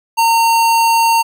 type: tone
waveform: square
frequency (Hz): 916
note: A#5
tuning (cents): -31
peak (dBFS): -10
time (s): 0.17-1.23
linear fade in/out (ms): 20
effects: none